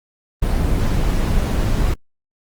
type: noise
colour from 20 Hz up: brown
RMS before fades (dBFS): -17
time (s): 0.42-1.94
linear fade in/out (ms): 5
effects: Opus 24 kbps